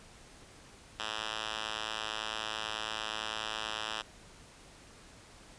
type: tone with band-pass filter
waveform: 5% pulse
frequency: 109 Hz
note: A2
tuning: 16 cents flat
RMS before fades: -38 dBFS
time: 0.99-4.02 s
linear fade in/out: 5 ms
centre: 2900 Hz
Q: 1.2
effects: pink hiss -55 dBFS RMS until 5.58 s + resampled to 22050 Hz